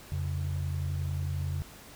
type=tone pair together; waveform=sine; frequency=87.31 / 138.59 Hz; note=F2 / C#3; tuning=0 / 0 cents; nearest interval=minor sixth; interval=800 cents; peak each=-30 / -33 dBFS; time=0.12-1.62 s; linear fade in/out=0 ms; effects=tanh soft clip ceiling -22 dBFS + pink hiss -50 dBFS RMS until 1.95 s